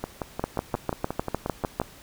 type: two click trains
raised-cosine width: 1 ms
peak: -10 / -14 dBFS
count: 10 / 11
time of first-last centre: 0.44-1.8 / 0.04-1.816 s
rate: 6.62 / 5.63 Hz
effects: pink hiss -49 dBFS RMS until 2.02 s